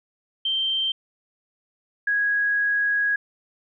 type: tone pair in turn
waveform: sine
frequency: 3136 / 1656.6 Hz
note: G7 / G#6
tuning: 0 / -5 cents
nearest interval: major seventh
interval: 1105 cents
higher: first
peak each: -21 / -19 dBFS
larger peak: second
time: 0.45-0.92 / 2.07-3.16 s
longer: second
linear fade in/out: 5 ms
effects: none